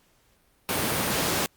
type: high-pass noise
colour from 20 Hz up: pink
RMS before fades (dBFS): -26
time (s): 0.69-1.46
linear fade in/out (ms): 0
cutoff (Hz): 130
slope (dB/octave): 12
effects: pink hiss -64 dBFS RMS until 1.56 s + Opus 48 kbps